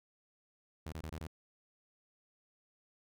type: tone bursts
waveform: sawtooth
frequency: 79.1 Hz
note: D#2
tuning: 29 cents sharp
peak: -37 dBFS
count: 5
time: 0.86-1.271 s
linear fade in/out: 5 ms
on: 63 ms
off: 24 ms
effects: none